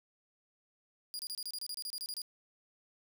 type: tone bursts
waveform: sawtooth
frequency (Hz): 4847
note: D#8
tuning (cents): -46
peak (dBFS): -35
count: 14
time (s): 1.14-2.218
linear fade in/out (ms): 0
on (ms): 51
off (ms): 28
effects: none